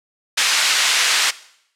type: band-pass noise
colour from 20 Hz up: pink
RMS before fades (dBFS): -17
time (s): 0.37-1.31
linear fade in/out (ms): 10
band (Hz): 1800 to 7200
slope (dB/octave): 12
effects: noise-tail reverb RT60 0.7 s tail -18 dB re dry + low-pass 12000 Hz 12 dB/octave